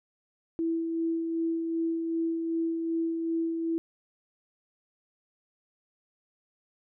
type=tone with tremolo; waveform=sine; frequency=329.6 Hz; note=E4; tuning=in tune; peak=-25 dBFS; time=0.59-3.78 s; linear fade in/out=0 ms; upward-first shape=sine; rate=2.6 Hz; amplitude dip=35%; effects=none